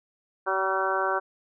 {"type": "harmonic tone with a mistuned harmonic", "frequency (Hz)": 190.8, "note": "G3", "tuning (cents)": -47, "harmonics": [2, 3, 4, 5, 6, 7, 8], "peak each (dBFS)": [-31, -31, -31, -31, -31, -31, -31], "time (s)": [0.46, 1.2], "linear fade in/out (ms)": 20, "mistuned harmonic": 7, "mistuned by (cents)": 32, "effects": []}